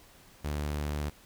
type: tone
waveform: sawtooth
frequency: 73.9 Hz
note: D2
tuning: 11 cents sharp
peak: -27 dBFS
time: 0.44-1.1 s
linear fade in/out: 10 ms
effects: pink hiss -57 dBFS RMS until 1.25 s